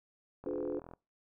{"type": "click train", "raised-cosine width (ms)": 1, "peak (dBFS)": -34, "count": 22, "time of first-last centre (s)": [0.44, 0.936], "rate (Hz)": 42.3}
{"type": "chord", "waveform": "sine", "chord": "D diminished seventh", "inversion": "none", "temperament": "just", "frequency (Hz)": [293.7, 352.4, 422.9, 507.5], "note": ["D4", "F4", "Ab4", "Cb5"], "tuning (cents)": [0, 16, 31, 47], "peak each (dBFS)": -39, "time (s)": [0.46, 0.79], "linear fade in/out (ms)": 2}
{"effects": ["noise-tail reverb RT60 0.3 s tail -26 dB re dry"]}